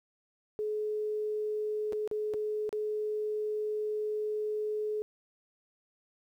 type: tone with dropouts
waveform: sine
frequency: 425.5 Hz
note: G#4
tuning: 42 cents sharp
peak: -30 dBFS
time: 0.59-5.02 s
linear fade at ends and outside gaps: 0 ms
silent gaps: 1.924-1.931 / 2.076-2.113 / 2.337-2.342 / 2.692-2.728 s
effects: 11-bit